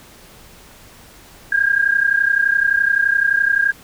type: tone pair together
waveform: sine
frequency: 1600 / 1631.7 Hz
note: G6 / G#6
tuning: +35 / -31 cents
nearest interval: unison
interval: 34 cents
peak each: -16 dBFS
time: 1.52-3.72 s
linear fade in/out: 5 ms
effects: pink hiss -44 dBFS RMS until 3.83 s